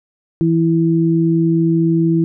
sine tone pair together, 164.9 / 329.6 Hz, E3 / E4, +1 / 0 cents, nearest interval octave, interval 1199 cents, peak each -14 dBFS, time 0.41-2.24 s, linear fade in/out 0 ms, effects none

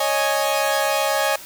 sawtooth chord, C# suspended second, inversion none, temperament equal, 554.4 / 622.3 / 830.6 Hz, C#5 / D#5 / G#5, 0 / 0 / 0 cents, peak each -19 dBFS, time 0-1.36 s, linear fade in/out 5 ms, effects white hiss -39 dBFS RMS until 1.45 s

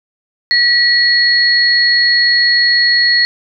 sine tone pair together, 1927 / 4330 Hz, B6 / C#8, -43 / -41 cents, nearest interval octave + major second, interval 1402 cents, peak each -11 dBFS, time 0.51-3.25 s, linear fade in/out 0 ms, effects none

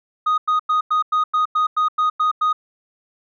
sine tone bursts, 1244.5 Hz, D#6, in tune, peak -12 dBFS, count 11, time 0.26-2.53 s, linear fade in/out 10 ms, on 120 ms, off 95 ms, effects tanh soft clip ceiling -14 dBFS

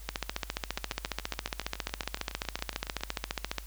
two click trains, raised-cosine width 0.2 ms, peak -22 / -13 dBFS, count 17 / 52, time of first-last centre 0.78-3.008 / 0.09-3.583 s, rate 7.18 / 14.6 Hz, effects added 50 Hz sine -43 dBFS peak until 3.66 s + white hiss -53 dBFS RMS until 3.66 s

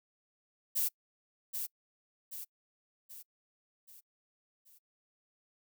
violet noise with echo, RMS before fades -31 dBFS, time 0.75-0.89 s, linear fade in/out 20 ms, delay 780 ms, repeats 5, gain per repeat -6 dB, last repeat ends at 4.79 s, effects noise-tail reverb RT60 0.1 s tail -26 dB re dry

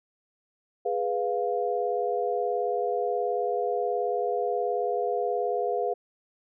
sine chord, F diminished, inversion first, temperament equal with one note detuned, 415.3 / 493.9 / 700.9 Hz, Ab4 / Cb5 / F5, 0 / 0 / +6 cents, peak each -29 dBFS, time 0.85-5.94 s, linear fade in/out 10 ms, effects none

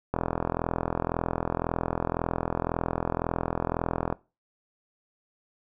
click train, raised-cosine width 1 ms, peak -12 dBFS, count 168, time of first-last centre 0.14-4.126 s, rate 41.9 Hz, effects noise-tail reverb RT60 0.3 s tail -21 dB re dry

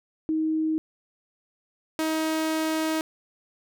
sine / sawtooth tone pair in turn, 315.2 / 316.7 Hz, D#4 / D#4, +23 / +31 cents, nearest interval unison, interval 8 cents, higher second, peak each -22 / -20 dBFS, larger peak second, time 0.29-0.78 / 1.99-3.01 s, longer second, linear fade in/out 0 ms, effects none

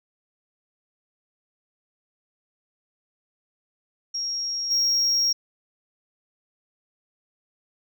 sine tone with level steps, 5590 Hz, F8, 1 cent sharp, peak -25 / -16 dBFS, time 4.14-5.33 s, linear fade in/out 10 ms, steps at 4.7 s, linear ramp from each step 20 ms, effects tanh soft clip ceiling -18 dBFS

